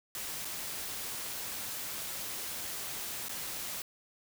white noise with dropouts, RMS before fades -39 dBFS, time 0.15-3.82 s, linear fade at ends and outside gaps 1 ms, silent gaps 0.448-0.453 / 3.285-3.293 s, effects none

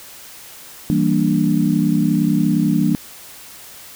sine chord, E half-diminished seventh, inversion none, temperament equal, 164.81 / 196 / 233.1 / 293.7 Hz, E3 / G3 / Bb3 / D4, 0 / 0 / 0 / 0 cents, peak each -19 dBFS, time 0.9-2.95 s, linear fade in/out 0 ms, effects white hiss -39 dBFS RMS until 3.95 s

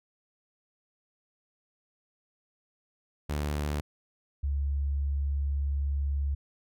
sawtooth / sine tone pair in turn, 73.8 / 70.3 Hz, D2 / C#2, +9 / +25 cents, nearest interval minor second, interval 84 cents, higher first, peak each -25 / -26 dBFS, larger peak first, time 3.29-3.81 / 4.43-6.35 s, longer second, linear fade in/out 10 ms, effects none

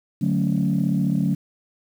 sine chord, D major seventh, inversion none, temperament equal, 146.83 / 185 / 220 / 277.2 Hz, D3 / F#3 / A3 / C#4, 0 / 0 / 0 / 0 cents, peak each -23 / -21 / -24 / -26 dBFS, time 0.21-1.35 s, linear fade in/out 10 ms, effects tanh soft clip ceiling -11 dBFS + 8-bit

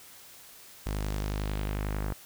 sawtooth tone with low-pass filter sweep, 51.1 Hz, G#1, 27 cents flat, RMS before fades -32 dBFS, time 0.86-2.13 s, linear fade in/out 5 ms, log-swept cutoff 11000 to 1500 Hz, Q 1.3, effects white hiss -51 dBFS RMS until 2.25 s

